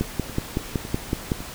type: two click trains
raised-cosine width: 3 ms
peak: -22 / -9 dBFS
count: 6 / 8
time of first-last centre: 0.02-1.405 / 0.01-1.318 s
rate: 3.61 / 5.35 Hz
effects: pink hiss -37 dBFS RMS until 1.54 s